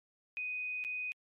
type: tone with dropouts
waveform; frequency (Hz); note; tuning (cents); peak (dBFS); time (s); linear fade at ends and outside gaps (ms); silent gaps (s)
sine; 2495; D#7; +4; -35; 0.37-1.12; 0; 0.84-0.848
effects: MP3 64 kbps